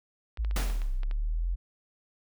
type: clicks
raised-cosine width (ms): 0.3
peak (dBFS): -28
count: 9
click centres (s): 0.373 / 0.448 / 0.511 / 0.566 / 0.628 / 0.7 / 0.818 / 1.033 / 1.112
type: linear two-way sweep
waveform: sine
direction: down then up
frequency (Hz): 57 to 31 to 45.18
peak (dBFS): -26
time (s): 0.38-1.56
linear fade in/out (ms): 20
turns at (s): 0.93
type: noise with exponential decay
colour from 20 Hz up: pink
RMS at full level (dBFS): -31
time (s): 0.56-1.02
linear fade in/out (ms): 2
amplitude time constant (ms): 100
effects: none